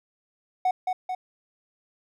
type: tone with echo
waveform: triangle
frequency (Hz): 740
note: F#5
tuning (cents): 0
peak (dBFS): -17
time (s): 0.65-0.71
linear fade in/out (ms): 5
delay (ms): 220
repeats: 2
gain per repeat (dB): -4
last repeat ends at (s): 1.15
effects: tanh soft clip ceiling -13 dBFS